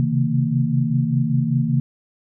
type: tone cluster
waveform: sine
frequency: 131.4 / 136.5 / 159.5 / 229.5 Hz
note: C3 / C#3 / D#3 / A#3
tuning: +8 / -26 / +43 / -27 cents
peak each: -22 dBFS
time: 0-1.8 s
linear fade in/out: 0 ms
effects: none